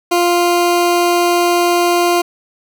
20% pulse tone, 349.2 Hz, F4, in tune, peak -6 dBFS, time 0.11-2.22 s, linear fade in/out 10 ms, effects none

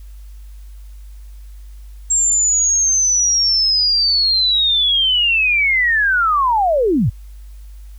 sine linear sweep, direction down, 7500 to 77.78 Hz, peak -12 dBFS, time 2.1-7.1 s, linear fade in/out 10 ms, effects added 50 Hz sine -33 dBFS peak until 7.98 s + white hiss -55 dBFS RMS until 7.98 s

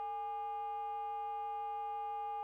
sine tone with frequency modulation, 822 Hz, G#5, 18 cents flat, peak -36 dBFS, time 0-2.43 s, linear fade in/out 0 ms, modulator 375 Hz, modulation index 0.41, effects tanh soft clip ceiling -35 dBFS + 13-bit

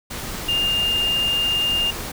sine tone in noise, 2811 Hz, F7, 11 cents sharp, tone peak -18 dBFS, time 0.48-1.91 s, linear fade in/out 10 ms, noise pink, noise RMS -30 dBFS, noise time 0.1-2.12 s, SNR +9 dB, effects none

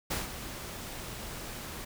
pink noise with ADSR envelope, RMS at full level -31 dBFS, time 0.1-1.85 s, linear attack 13 ms, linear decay 160 ms, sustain -10 dB, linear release 8 ms, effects none

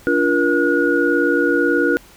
sine tone cluster, 289.2 / 347.5 / 475.9 / 1447 Hz, D4 / F4 / A#4 / F#6, -27 / -9 / +36 / -39 cents, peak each -19 dBFS, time 0.07-1.97 s, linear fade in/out 0 ms, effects pink hiss -46 dBFS RMS until 2.16 s

